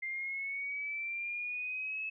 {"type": "linear sweep", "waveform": "sine", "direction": "up", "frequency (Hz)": [2093, 2600], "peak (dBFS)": -35, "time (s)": [0.02, 2.1], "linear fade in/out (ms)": 10, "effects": []}